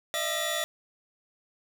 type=tone cluster; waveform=sawtooth; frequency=607 / 668 / 1909 / 3488 Hz; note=D#5 / E5 / A#6 / A7; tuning=-43 / +23 / +41 / -16 cents; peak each=-30 dBFS; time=0.14-0.64 s; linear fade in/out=0 ms; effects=none